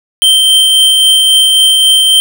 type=tone with tremolo; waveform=square; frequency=3127 Hz; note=G7; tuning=5 cents flat; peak=-4 dBFS; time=0.22-2.2 s; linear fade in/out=0 ms; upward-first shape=triangle; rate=3.7 Hz; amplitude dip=25%; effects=none